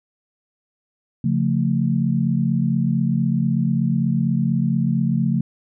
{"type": "chord", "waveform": "sine", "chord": "Db augmented", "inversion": "none", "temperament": "equal with one note detuned", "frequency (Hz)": [138.59, 174.61, 223.1], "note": ["Db3", "F3", "A3"], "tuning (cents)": [0, 0, 24], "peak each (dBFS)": -21, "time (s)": [1.24, 5.41], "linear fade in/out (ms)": 5, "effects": []}